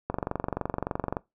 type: click train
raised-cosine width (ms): 1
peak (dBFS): -14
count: 26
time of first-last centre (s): 0.1-1.168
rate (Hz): 23.4
effects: noise-tail reverb RT60 0.2 s tail -21 dB re dry